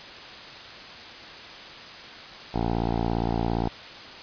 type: tone with low-pass filter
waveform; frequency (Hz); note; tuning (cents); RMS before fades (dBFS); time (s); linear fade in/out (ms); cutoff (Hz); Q
10% pulse; 57.4; A#1; -26; -26; 2.54-3.69; 5; 740; 2.6
effects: white hiss -41 dBFS RMS until 4.22 s + resampled to 11025 Hz